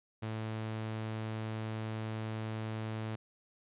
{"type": "tone", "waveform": "sawtooth", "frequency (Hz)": 110, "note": "A2", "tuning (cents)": 0, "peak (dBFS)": -32, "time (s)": [0.22, 3.16], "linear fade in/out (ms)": 10, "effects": ["resampled to 8000 Hz"]}